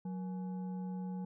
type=tone with frequency modulation; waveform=sine; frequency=183.7 Hz; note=F#3; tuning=12 cents flat; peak=-37 dBFS; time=0.05-1.25 s; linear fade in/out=5 ms; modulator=658 Hz; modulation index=0.36; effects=none